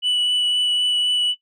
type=tone with vibrato; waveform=sine; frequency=2960 Hz; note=F#7; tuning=in tune; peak=-14 dBFS; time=0.02-1.35 s; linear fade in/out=50 ms; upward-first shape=triangle; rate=3.9 Hz; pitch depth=11 cents each way; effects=noise-tail reverb RT60 0.1 s tail -17 dB re dry + tanh soft clip ceiling -16 dBFS